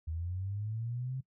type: linear sweep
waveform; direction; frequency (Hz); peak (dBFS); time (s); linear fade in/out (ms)
sine; up; 77.78 to 133.5; -34; 0.07-1.21; 10
effects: noise-tail reverb RT60 0.1 s tail -20 dB re dry